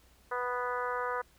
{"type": "harmonic tone", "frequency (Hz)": 246.9, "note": "B3", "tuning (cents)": 0, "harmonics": [2, 3, 4, 5, 6, 7, 8], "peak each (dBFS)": [-36, -43, -36, -37, -39, -45, -49], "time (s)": [0.31, 1.22], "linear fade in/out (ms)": 10, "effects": ["added 60 Hz sine -64 dBFS peak until 1.38 s", "pink hiss -64 dBFS RMS until 1.38 s"]}